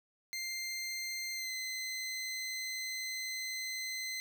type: tone with pitch glide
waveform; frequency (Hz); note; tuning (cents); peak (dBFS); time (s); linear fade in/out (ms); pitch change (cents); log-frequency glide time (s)
20% pulse; 2095 to 2052; C7 to C7; +2 to -34; -32; 0.33-4.2; 0; -36; 1.34-1.52
effects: none